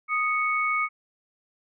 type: tone pair together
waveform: sine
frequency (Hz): 1244.5 / 2217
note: D#6 / C#7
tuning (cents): 0 / 0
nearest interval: minor seventh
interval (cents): 1000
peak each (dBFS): -25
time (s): 0.08-0.89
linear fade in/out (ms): 50
effects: none